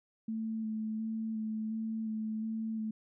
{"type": "tone with vibrato", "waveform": "sine", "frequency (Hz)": 220, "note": "A3", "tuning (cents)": 0, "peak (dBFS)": -33, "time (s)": [0.28, 2.91], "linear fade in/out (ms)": 5, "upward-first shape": "square", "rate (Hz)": 1.4, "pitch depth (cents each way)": 15, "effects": []}